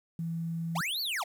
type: tone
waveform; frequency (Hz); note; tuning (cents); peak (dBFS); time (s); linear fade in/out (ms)
sine; 165.9; E3; +11; -31; 0.19-0.81; 2
type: linear two-way sweep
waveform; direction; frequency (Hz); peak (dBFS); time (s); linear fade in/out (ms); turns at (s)
square; up then down; 567 to 4613 to 567; -31; 0.75-1.24; 10; 1.01
effects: 10-bit